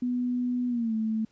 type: tone with pitch glide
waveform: sine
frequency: 246.9 to 220 Hz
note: B3 to A3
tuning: 0 to 0 cents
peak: -25 dBFS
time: 0.02-1.25 s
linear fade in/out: 5 ms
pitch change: -200 cents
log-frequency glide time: 0.68-0.94 s
effects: pink hiss -67 dBFS RMS until 1.31 s + resampled to 16000 Hz